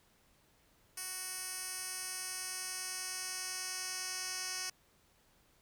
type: tone with band-pass filter sweep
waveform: 10% pulse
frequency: 370 Hz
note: F#4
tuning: in tune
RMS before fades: -41 dBFS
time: 0.97-4.7 s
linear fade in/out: 5 ms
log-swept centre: 9800 to 6500 Hz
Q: 1.4
effects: pink hiss -69 dBFS RMS until 5.61 s